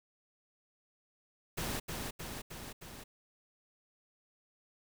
pink noise with echo, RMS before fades -37 dBFS, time 1.57-1.8 s, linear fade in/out 10 ms, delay 310 ms, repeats 4, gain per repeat -3 dB, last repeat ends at 3.04 s, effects none

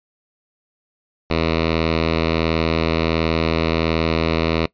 5% pulse tone with notch filter, 81.4 Hz, E2, 21 cents flat, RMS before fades -19 dBFS, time 1.3-4.66 s, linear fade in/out 5 ms, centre 820 Hz, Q 1.7, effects noise-tail reverb RT60 0.1 s tail -21 dB re dry + resampled to 11025 Hz

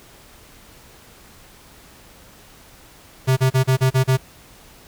square tone bursts, 130.81 Hz, C3, in tune, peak -14 dBFS, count 7, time 3.27-4.174 s, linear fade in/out 20 ms, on 100 ms, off 34 ms, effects pink hiss -47 dBFS RMS until 4.87 s

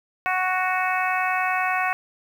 harmonic tone, 370 Hz, F#4, in tune, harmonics 2 / 3 / 4 / 5 / 6 / 7, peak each -25 / -27 / -28 / -29 / -30 / -30 dBFS, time 0.26-1.93 s, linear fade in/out 0 ms, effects 8-bit

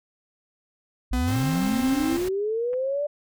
sine linear sweep, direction up, 46.25 to 594 Hz, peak -23 dBFS, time 1.11-3.07 s, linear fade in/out 10 ms
45% pulse tone with pitch glide, 250.8 to 263.9 Hz, B3 to C4, +27 to +15 cents, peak -25 dBFS, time 1.13-2.17 s, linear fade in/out 2 ms, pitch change +88 cents, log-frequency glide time 1.25-1.36 s
pink noise, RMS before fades -36 dBFS, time 1.27-2.29 s, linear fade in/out 10 ms
clicks, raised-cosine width 0.5 ms, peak -32 dBFS, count 2, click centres 2.732 / 2.739 s
effects none

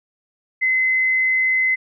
sine tone, 2046 Hz, C7, 39 cents flat, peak -15 dBFS, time 0.61-1.76 s, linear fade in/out 20 ms, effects none

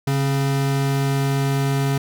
square tone pair together, 138.59 / 269.9 Hz, C#3 / C#4, 0 / -46 cents, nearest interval octave, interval 1154 cents, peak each -19 / -28 dBFS, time 0.07-1.98 s, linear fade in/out 5 ms, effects none

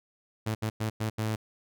sawtooth tone bursts at uneven times, 109.4 Hz, A2, 9 cents flat, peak -24 dBFS, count 5, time 0.46-0.55 / 0.62-0.7 / 0.8-0.9 / 1-1.1 / 1.18-1.36 s, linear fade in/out 10 ms, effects none

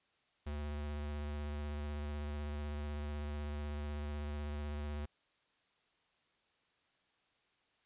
square tone with vibrato, 73.7 Hz, D2, 7 cents sharp, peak -39 dBFS, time 0.46-5.06 s, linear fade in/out 10 ms, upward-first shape square, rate 16 Hz, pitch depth 17 cents each way, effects white hiss -75 dBFS RMS until 7.85 s + resampled to 8000 Hz

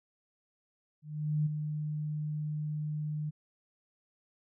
sine tone with ADSR envelope, 151.4 Hz, D#3, 47 cents flat, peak -25 dBFS, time 1.02-3.31 s, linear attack 440 ms, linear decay 15 ms, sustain -7 dB, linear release 22 ms, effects none

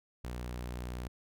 sawtooth tone, 61 Hz, B1, 21 cents flat, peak -34 dBFS, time 0.24-1.08 s, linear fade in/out 5 ms, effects none

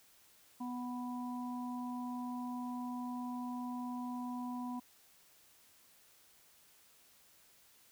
harmonic tone, 246.9 Hz, B3, in tune, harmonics 1 / 3 / 4, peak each -39 / -49 / -46 dBFS, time 0.6-4.8 s, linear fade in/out 10 ms, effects white hiss -65 dBFS RMS until 7.91 s

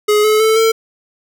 square tone with pitch steps, 420 / 429.8 / 439.9 / 450.1 Hz, G#4 / A4 / A4 / A4, +19 / -41 / 0 / +39 cents, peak -10 dBFS, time 0.08-0.72 s, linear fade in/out 10 ms, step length 160 ms, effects none

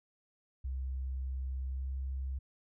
sine tone with pitch glide, 65.41 to 66.32 Hz, C2 to C2, 0 to +24 cents, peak -34 dBFS, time 0.64-2.39 s, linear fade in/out 10 ms, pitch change +24 cents, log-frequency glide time 1.66-1.9 s, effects none

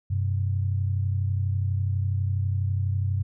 sine tone pair together, 95.5 / 127.65 Hz, G2 / C3, -45 / -42 cents, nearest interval perfect fourth, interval 503 cents, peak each -23 / -30 dBFS, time 0.1-3.23 s, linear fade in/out 10 ms, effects none

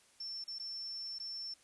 sine tone with dropouts, 5390 Hz, E8, 38 cents sharp, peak -40 dBFS, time 0.2-1.54 s, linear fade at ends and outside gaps 5 ms, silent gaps 0.441-0.478 / 0.586-0.596 / 1.186-1.198 s, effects white hiss -66 dBFS RMS until 1.63 s + resampled to 24000 Hz

